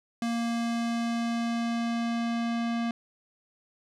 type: tone with low-pass filter sweep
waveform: square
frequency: 233.1 Hz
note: A#3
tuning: in tune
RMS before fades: -29 dBFS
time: 0.22-2.91 s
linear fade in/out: 2 ms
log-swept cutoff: 8200 to 4000 Hz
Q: 0.78
effects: none